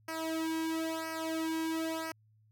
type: tone with flanger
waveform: sawtooth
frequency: 322.6 Hz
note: E4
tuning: 37 cents flat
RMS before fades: -35 dBFS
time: 0.08-2.12 s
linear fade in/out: 5 ms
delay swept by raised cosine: 0.27 to 1.67 ms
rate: 0.99 Hz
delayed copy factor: -0.95
effects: added 108 Hz sine -63 dBFS peak until 2.51 s